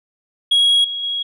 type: tone with level steps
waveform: sine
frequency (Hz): 3310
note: G#7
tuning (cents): -6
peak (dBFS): -8 / -22 / -19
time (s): 0.51-1.23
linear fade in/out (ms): 10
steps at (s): 0.84 / 1.03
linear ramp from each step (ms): 5
effects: tanh soft clip ceiling -10 dBFS